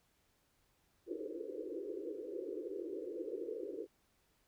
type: band-pass noise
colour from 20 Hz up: pink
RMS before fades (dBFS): -43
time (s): 1.06-3.87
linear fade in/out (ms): 50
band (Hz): 310 to 510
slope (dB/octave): 96
effects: pink hiss -75 dBFS RMS until 4.47 s